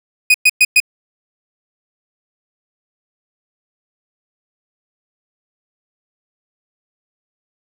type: tone bursts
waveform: 40% pulse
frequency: 2489 Hz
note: D#7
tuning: in tune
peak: -6 dBFS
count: 4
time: 0.3-0.802 s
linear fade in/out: 5 ms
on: 43 ms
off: 110 ms
effects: none